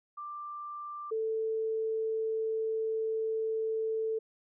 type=tone pair in turn; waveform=sine; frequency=1182 / 442.7 Hz; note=D6 / A4; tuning=+11 / +11 cents; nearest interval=octave + perfect fourth; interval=1700 cents; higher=first; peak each=-38 / -29 dBFS; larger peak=second; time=0.17-1.11 / 1.11-4.19 s; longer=second; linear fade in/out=10 ms; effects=none